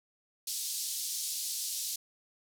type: band-pass noise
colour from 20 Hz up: pink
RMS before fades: -36 dBFS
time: 0.47-1.96 s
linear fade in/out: 5 ms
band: 4300 to 14000 Hz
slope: 24 dB/octave
effects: none